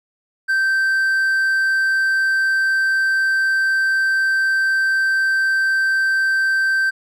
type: tone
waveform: triangle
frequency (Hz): 1559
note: G6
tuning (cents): -10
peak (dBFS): -13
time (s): 0.48-6.91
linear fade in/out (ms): 20
effects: none